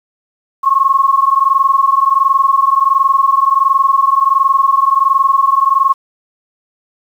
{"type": "tone pair together", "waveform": "sine", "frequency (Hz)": [1077, 1098.4], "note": ["C6", "C#6"], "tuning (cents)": [50, -16], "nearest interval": "unison", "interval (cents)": 34, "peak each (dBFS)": -11, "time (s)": [0.63, 5.94], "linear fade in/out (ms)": 20, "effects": ["7-bit"]}